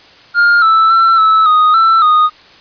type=tone with pitch steps; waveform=triangle; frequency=1410 / 1319 / 1344 / 1306 / 1245 / 1333 / 1238 Hz; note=F6 / E6 / E6 / E6 / D#6 / E6 / D#6; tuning=+16 / +1 / +33 / -17 / +1 / +19 / -9 cents; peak=-4 dBFS; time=0.34-2.3 s; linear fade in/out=50 ms; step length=280 ms; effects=white hiss -41 dBFS RMS until 2.6 s + resampled to 11025 Hz